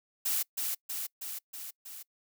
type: noise with echo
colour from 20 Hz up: blue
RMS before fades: -30 dBFS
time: 0.25-0.43 s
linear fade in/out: 10 ms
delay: 320 ms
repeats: 5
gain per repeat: -3 dB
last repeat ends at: 2.03 s
effects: noise-tail reverb RT60 0.1 s tail -25 dB re dry